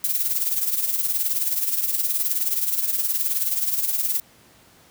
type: noise with tremolo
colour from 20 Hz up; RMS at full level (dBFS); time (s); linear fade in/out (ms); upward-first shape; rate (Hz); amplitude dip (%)
violet; -20; 0.04-4.2; 2; triangle; 19; 70
effects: pink hiss -53 dBFS RMS until 4.9 s + high-pass 80 Hz 12 dB/octave